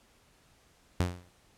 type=tone with exponential decay; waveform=sawtooth; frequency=89 Hz; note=F2; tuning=33 cents sharp; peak=-19 dBFS; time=1-1.29 s; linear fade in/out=0 ms; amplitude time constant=63 ms; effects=pink hiss -64 dBFS RMS until 1.57 s + low-pass 11000 Hz 12 dB/octave